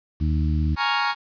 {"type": "harmonic tone", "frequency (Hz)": 76.9, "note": "D#2", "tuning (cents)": -20, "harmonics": [1, 2, 3, 4], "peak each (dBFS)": [-20, -26, -30, -32], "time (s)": [0.2, 0.76], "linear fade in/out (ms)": 20}
{"type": "chord", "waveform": "sawtooth", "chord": "Bb minor seventh", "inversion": "third", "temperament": "equal", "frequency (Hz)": [830.6, 932.3, 1108.7, 1396.9], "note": ["Ab5", "Bb5", "Db6", "F6"], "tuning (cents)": [0, 0, 0, 0], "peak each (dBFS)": -22, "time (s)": [0.76, 1.15], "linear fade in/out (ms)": 50}
{"effects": ["resampled to 11025 Hz", "8-bit"]}